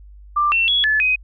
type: tone with pitch steps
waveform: sine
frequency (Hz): 1184 / 2701 / 3360 / 1728 / 2514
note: D6 / E7 / G#7 / A6 / D#7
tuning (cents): +14 / +42 / +19 / -32 / +17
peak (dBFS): -14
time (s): 0.36-1.16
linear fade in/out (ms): 10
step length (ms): 160
effects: added 50 Hz sine -39 dBFS peak until 1.23 s